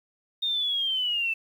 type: linear sweep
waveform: sine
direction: down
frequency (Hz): 3688 to 2637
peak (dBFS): -24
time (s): 0.42-1.34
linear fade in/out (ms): 10
effects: 9-bit